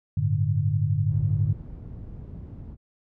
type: chord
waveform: sine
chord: G suspended second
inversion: none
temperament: equal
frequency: 98 / 110 / 146.83 Hz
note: G2 / A2 / D3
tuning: 0 / 0 / 0 cents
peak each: -25 dBFS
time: 0.17-1.53 s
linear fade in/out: 5 ms
type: low-pass noise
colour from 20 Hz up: white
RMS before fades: -39 dBFS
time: 1.08-2.77 s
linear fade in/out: 50 ms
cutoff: 120 Hz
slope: 12 dB/octave
effects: none